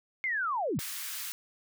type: linear sweep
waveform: sine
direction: down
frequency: 2170 to 103.6 Hz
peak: -28 dBFS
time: 0.24-0.79 s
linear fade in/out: 0 ms
type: high-pass noise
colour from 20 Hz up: white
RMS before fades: -38 dBFS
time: 0.79-1.32 s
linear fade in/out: 0 ms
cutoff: 1200 Hz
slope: 24 dB/octave
effects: none